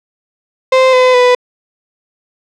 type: tone with pitch steps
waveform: 35% pulse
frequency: 520 / 507.8 / 495.9 Hz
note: C5 / B4 / B4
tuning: -11 / +48 / +7 cents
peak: -4 dBFS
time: 0.72-1.35 s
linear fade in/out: 5 ms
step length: 210 ms
effects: low-pass 4000 Hz 12 dB/octave